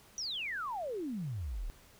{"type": "exponential sweep", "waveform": "sine", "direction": "down", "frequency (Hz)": [6020, 32.94], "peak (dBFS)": -35, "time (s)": [0.18, 1.7], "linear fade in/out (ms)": 0, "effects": ["pink hiss -60 dBFS RMS until 1.99 s"]}